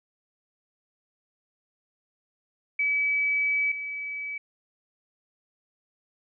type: tone pair in turn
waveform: sine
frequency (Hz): 2289 / 2289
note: D7 / D7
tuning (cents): -45 / -45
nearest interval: unison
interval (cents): 0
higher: neither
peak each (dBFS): -22 / -31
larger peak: first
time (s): 2.79-3.72 / 3.72-4.38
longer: first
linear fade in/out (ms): 5
effects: none